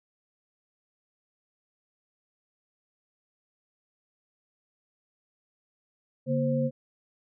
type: tone cluster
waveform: sine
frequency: 141.5 / 235.2 / 524 Hz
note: C#3 / A#3 / C5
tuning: +36 / +16 / +2 cents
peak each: -28 dBFS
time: 6.26-6.71 s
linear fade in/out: 50 ms
effects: none